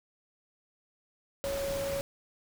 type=tone in noise; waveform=sine; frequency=554.4 Hz; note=C#5; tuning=in tune; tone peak=-31 dBFS; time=1.44-2.01 s; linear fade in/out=0 ms; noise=pink; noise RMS=-39 dBFS; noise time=1.44-2.01 s; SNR=+5 dB; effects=none